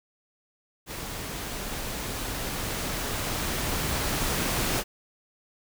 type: noise with level ramp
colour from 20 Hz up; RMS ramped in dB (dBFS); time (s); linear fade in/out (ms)
pink; -36 to -26; 0.86-4.84; 50
effects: none